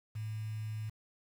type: tone with quantisation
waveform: sine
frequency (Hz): 108.4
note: A2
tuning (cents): -25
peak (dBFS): -36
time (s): 0.15-0.9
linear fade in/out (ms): 10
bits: 9
effects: none